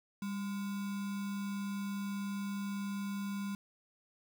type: tone with sample-and-hold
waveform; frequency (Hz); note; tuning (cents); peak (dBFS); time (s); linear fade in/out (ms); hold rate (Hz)
sine; 199.2; G3; +28; -35; 0.22-3.55; 2; 1225
effects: none